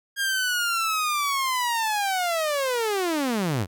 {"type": "linear sweep", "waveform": "sawtooth", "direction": "down", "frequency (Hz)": [1626, 82.6], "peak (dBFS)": -19, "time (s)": [0.16, 3.67], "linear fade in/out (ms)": 50, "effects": []}